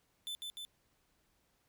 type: tone with echo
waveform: 45% pulse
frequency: 3520 Hz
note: A7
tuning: in tune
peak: -39 dBFS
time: 0.27-0.35 s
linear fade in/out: 0 ms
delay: 150 ms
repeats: 2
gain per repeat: -2 dB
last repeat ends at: 0.65 s
effects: pink hiss -75 dBFS RMS until 1.68 s